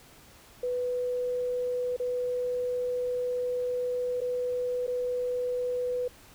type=tone with dropouts; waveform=sine; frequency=495.4 Hz; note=B4; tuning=5 cents sharp; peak=-27 dBFS; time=0.63-6.08 s; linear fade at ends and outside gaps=5 ms; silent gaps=1.965-1.998 / 4.206-4.214 / 4.867-4.877 s; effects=pink hiss -54 dBFS RMS until 6.34 s